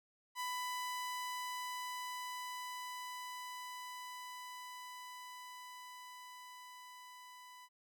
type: tone with level ramp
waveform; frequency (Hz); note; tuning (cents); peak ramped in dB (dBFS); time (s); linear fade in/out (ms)
sawtooth; 996; B5; +14; -34 to -50; 0.35-7.69; 50
effects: none